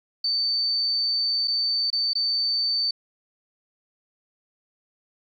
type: tone with dropouts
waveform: sine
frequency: 4558 Hz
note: C#8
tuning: 47 cents sharp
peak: -21 dBFS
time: 0.24-2.91 s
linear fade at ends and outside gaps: 5 ms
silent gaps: 1.475-1.479 / 1.903-1.928 / 2.134-2.152 s
effects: 10-bit